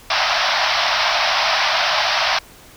pink band-pass noise, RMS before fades -18 dBFS, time 0.1-2.39 s, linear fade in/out 5 ms, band 610 to 5600 Hz, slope 96 dB/octave, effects pink hiss -44 dBFS RMS until 2.76 s

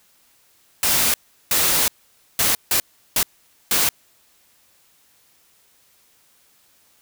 white noise bursts at uneven times, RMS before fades -18 dBFS, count 6, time 0.83-1.14 / 1.51-1.88 / 2.39-2.55 / 2.71-2.8 / 3.16-3.23 / 3.71-3.89 s, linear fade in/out 2 ms, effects white hiss -58 dBFS RMS until 7.01 s

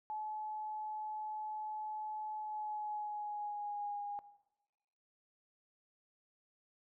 sine tone with pitch glide, 857 to 818.8 Hz, A5 to G#5, -46 to -25 cents, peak -38 dBFS, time 0.1-4.19 s, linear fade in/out 0 ms, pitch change -79 cents, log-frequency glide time 2.36-4.01 s, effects noise-tail reverb RT60 1.0 s tail -17 dB re dry

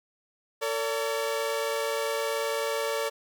sawtooth tone pair together, 452.2 / 571 Hz, A4 / D5, +47 / -49 cents, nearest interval major third, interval 404 cents, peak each -26 dBFS, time 0.61-3.1 s, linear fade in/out 20 ms, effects none

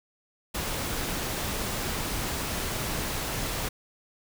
pink noise, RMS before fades -31 dBFS, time 0.54-3.69 s, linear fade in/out 10 ms, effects none

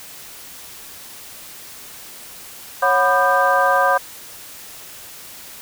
sine tone cluster, 550 / 732 / 992 / 1209 / 1570 Hz, C#5 / F#5 / B5 / D6 / G6, -14 / -19 / +7 / +50 / +2 cents, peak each -19 dBFS, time 2.82-3.98 s, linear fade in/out 10 ms, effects tanh soft clip ceiling -2 dBFS + white hiss -38 dBFS RMS until 5.61 s

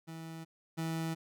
30% pulse tone pair in turn, 162.7 / 162.7 Hz, E3 / E3, -22 / -22 cents, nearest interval unison, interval 0 cents, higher neither, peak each -40 / -31 dBFS, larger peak second, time 0.07-0.45 / 0.77-1.15 s, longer neither, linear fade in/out 20 ms, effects none

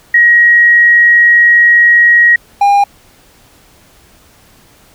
sine / triangle tone pair in turn, 1895 / 806.7 Hz, A#6 / G5, +28 / +49 cents, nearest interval octave + minor third, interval 1479 cents, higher first, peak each -3 dBFS, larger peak neither, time 0.14-2.36 / 2.61-2.84 s, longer first, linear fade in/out 5 ms, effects pink hiss -45 dBFS RMS until 4.94 s

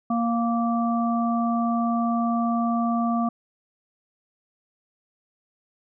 harmonic tone, 233.1 Hz, A#3, in tune, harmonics 1 / 3 / 5, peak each -22 / -27 / -29 dBFS, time 0.1-3.29 s, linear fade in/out 5 ms, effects none

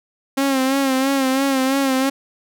sawtooth tone with vibrato, 268.3 Hz, C4, 44 cents sharp, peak -12 dBFS, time 0.37-2.1 s, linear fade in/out 10 ms, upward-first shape sine, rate 3 Hz, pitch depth 52 cents each way, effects none

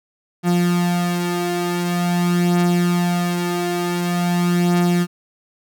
35% pulse beating tone pair, 175.3 / 175.76 Hz, F3 / F3, +7 / +11 cents, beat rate 0.46 Hz, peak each -16 / -21 dBFS, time 0.43-5.07 s, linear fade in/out 50 ms, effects none

